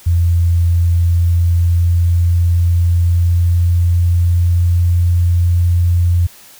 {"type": "tone with pitch glide", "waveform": "sine", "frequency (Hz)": [85.5, 87.04], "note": ["F2", "F2"], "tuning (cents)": [-36, -5], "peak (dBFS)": -9, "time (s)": [0.06, 6.27], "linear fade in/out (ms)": 10, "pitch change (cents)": 31, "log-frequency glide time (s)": [0.43, 4.88], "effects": ["white hiss -41 dBFS RMS until 6.59 s"]}